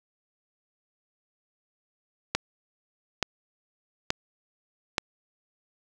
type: click train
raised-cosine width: 0.2 ms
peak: -6 dBFS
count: 4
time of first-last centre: 2.35-4.982 s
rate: 1.14 Hz
effects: none